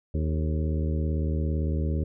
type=harmonic tone with a mistuned harmonic; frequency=77.78 Hz; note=D#2; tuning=in tune; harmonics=1 / 2 / 3 / 4 / 5 / 6 / 7; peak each=-25 / -31 / -35 / -37 / -39 / -41 / -42 dBFS; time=0.14-2.04 s; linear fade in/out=5 ms; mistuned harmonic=6; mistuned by=-69 cents; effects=none